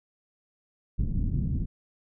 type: low-pass noise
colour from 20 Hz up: pink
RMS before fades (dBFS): -27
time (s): 0.98-1.66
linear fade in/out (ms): 20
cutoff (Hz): 220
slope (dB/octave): 24
effects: none